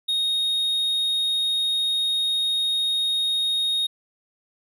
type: tone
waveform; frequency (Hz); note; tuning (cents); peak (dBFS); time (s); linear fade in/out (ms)
triangle; 3727; A#7; -1; -19; 0.08-3.87; 10
effects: none